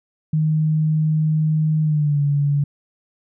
sine tone with pitch glide, 155.56 to 143.48 Hz, D#3 to D3, 0 to -40 cents, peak -15 dBFS, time 0.33-2.64 s, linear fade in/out 5 ms, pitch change -140 cents, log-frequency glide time 1.82-2.21 s, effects none

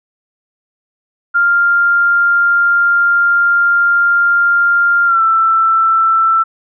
sine tone with pitch glide, 1396.9 to 1333 Hz, F6 to E6, 0 to +19 cents, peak -8 dBFS, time 1.34-6.44 s, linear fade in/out 20 ms, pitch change -81 cents, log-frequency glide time 5.06-5.21 s, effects none

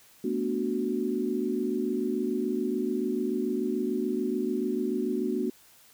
sine chord, B minor seventh, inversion third, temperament equal, 220 / 246.9 / 293.7 / 370 Hz, A3 / B3 / D4 / F#4, 0 / 0 / 0 / 0 cents, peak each -33 / -31 / -33 / -30 dBFS, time 0.24-5.5 s, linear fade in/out 5 ms, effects white hiss -57 dBFS RMS until 5.93 s

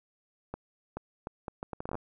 accelerating click train, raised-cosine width 1 ms, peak -22 dBFS, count 13, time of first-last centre 0.54-1.953 s, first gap 430 ms, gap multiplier 0.7, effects none

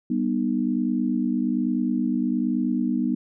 sine chord, G augmented, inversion none, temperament just, 196 / 245 / 306.2 Hz, G3 / B3 / D#4, 0 / -14 / -28 cents, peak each -27 / -23 / -27 dBFS, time 0.1-3.15 s, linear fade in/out 5 ms, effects none

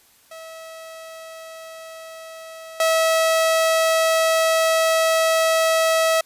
sawtooth tone with level steps, 648 Hz, E5, 30 cents flat, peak -32 / -12 dBFS, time 0.31-6.21 s, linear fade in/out 5 ms, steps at 2.8 s, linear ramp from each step 2 ms, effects white hiss -55 dBFS RMS until 6.25 s + resampled to 32000 Hz

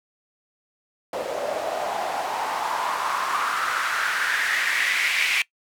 white noise with band-pass filter sweep, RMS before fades -25 dBFS, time 1.13-5.42 s, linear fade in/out 2 ms, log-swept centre 540 to 2400 Hz, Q 4.2, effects noise-tail reverb RT60 0.1 s tail -21 dB re dry

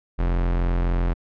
45% pulse tone, 43.65 Hz, F1, in tune, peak -19 dBFS, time 0.18-1.14 s, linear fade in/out 20 ms, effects low-pass 2000 Hz 12 dB/octave

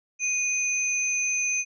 sine tone pair together, 2476 / 6175 Hz, D#7 / G8, -9 / -27 cents, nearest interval octave + major third, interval 1582 cents, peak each -26 dBFS, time 0.19-1.65 s, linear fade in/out 50 ms, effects none

